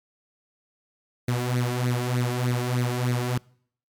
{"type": "tone with flanger", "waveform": "sawtooth", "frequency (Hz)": 123.47, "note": "B2", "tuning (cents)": 0, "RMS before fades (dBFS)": -25, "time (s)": [1.28, 3.38], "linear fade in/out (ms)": 5, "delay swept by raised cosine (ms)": [0.47, 2.97], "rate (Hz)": 3.3, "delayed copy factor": 0.7, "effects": ["noise-tail reverb RT60 0.6 s tail -25 dB re dry", "MP3 96 kbps"]}